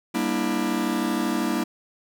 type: chord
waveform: 45% pulse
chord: E half-diminished seventh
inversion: first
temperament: just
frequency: 197.78 / 237.3 / 296.7 / 329.6 Hz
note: G3 / Bb3 / D4 / E4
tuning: +16 / +31 / +18 / 0 cents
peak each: -30 / -27 / -29 / -28 dBFS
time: 0.14-1.64 s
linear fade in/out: 10 ms
effects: none